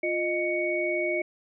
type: tone cluster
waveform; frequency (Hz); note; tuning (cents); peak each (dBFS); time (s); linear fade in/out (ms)
sine; 350.6 / 617 / 2232; F4 / D#5 / C#7; +7 / -15 / +11; -29; 0.03-1.22; 5
effects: none